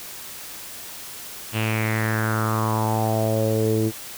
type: tone with low-pass filter sweep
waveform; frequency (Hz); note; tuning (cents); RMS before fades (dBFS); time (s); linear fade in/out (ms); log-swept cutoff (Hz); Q
sawtooth; 110; A2; 0; -22; 1.52-3.92; 50; 2900 to 360; 5.2
effects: white hiss -37 dBFS RMS until 4.17 s